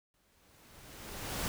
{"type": "noise with exponential growth", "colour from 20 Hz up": "pink", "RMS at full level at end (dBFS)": -34, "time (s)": [0.14, 1.48], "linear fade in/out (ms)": 0, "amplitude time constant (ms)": 290, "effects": []}